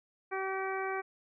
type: harmonic tone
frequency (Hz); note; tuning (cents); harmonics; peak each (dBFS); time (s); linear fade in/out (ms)
383.4; G4; -38; 1 / 2 / 3 / 4 / 5 / 6; -36 / -38 / -40 / -41 / -44 / -43; 0.31-1.02; 20
effects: none